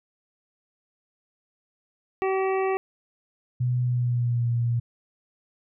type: harmonic tone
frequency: 382.3 Hz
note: G4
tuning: 43 cents flat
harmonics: 1 / 2 / 3 / 5 / 6 / 7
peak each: -23 / -29 / -33 / -37 / -39 / -40 dBFS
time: 2.22-2.77 s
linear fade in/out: 0 ms
type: tone with pitch glide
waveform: sine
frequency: 124.1 to 118.5 Hz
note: B2 to A#2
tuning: +9 to +29 cents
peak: -21 dBFS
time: 3.6-4.8 s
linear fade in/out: 10 ms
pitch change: -80 cents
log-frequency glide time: 3.82-4.49 s
effects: none